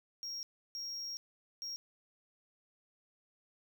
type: tone bursts at uneven times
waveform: triangle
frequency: 5588 Hz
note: F8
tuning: in tune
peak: -38 dBFS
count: 3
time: 0.23-0.43 / 0.75-1.17 / 1.62-1.76 s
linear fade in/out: 0 ms
effects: 12-bit